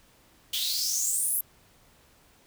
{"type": "noise with high-pass filter sweep", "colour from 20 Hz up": "white", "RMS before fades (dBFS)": -28, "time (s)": [0.53, 1.41], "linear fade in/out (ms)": 5, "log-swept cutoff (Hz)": [3200, 12000], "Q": 7.1, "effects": ["pink hiss -60 dBFS RMS until 2.46 s"]}